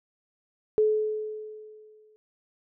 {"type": "tone with exponential decay", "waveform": "sine", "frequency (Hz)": 429.6, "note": "A4", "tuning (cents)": -41, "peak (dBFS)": -17, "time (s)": [0.78, 2.16], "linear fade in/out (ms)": 0, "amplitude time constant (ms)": 300, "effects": []}